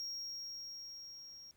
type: tone with level ramp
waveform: triangle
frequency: 5588 Hz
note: F8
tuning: in tune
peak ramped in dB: -38 to -50 dBFS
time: 0-1.51 s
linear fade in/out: 0 ms
effects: pink hiss -73 dBFS RMS until 1.56 s